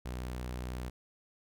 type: tone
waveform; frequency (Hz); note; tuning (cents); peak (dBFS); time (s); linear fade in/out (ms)
sawtooth; 62; B1; +7; -33; 0.05-0.9; 10
effects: none